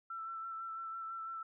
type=tone with vibrato; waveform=sine; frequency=1336 Hz; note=E6; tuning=23 cents sharp; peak=-40 dBFS; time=0.1-1.43 s; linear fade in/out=5 ms; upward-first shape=sine; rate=6 Hz; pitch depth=21 cents each way; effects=none